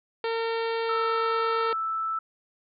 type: harmonic tone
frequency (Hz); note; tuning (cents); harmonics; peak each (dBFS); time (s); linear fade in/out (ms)
455.8; A#4; -39; 1 / 2 / 3 / 4 / 5 / 6 / 7 / 8 / 9 / 10; -27 / -33 / -37 / -39 / -41 / -43 / -44 / -45 / -46 / -47; 0.24-1.73; 2
type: tone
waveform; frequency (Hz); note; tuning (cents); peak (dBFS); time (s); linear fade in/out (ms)
sine; 1318.5; E6; 0; -26; 0.89-2.19; 5
effects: none